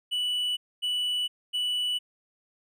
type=tone bursts; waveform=triangle; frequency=2960 Hz; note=F#7; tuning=in tune; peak=-24 dBFS; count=3; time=0.11-1.99 s; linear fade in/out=20 ms; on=460 ms; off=250 ms; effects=none